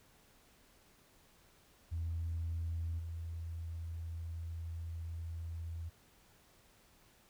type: tone with level steps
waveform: sine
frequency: 83 Hz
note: E2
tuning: 12 cents sharp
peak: -34 / -39 dBFS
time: 1.91-5.9 s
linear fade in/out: 20 ms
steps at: 2.98 s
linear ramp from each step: 20 ms
effects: tanh soft clip ceiling -31 dBFS + pink hiss -66 dBFS RMS until 7.29 s